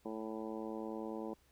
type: harmonic tone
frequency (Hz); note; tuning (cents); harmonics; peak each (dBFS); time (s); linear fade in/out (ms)
110.1; A2; +2; 2 / 3 / 4 / 5 / 6 / 7 / 8 / 9; -45 / -44 / -46 / -48 / -56 / -52 / -54 / -54; 0.05-1.34; 5
effects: added 65 Hz sine -70 dBFS peak until 1.51 s + pink hiss -71 dBFS RMS until 1.51 s